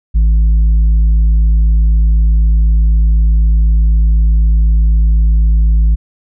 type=tone with tanh clipping; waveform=sine; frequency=54 Hz; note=A1; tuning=32 cents flat; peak=-7 dBFS; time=0.14-5.96 s; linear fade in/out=20 ms; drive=4 dB; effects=none